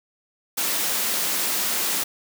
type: high-pass noise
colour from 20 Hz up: white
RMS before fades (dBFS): -24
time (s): 0.57-2.04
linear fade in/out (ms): 10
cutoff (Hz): 160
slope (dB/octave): 48
effects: none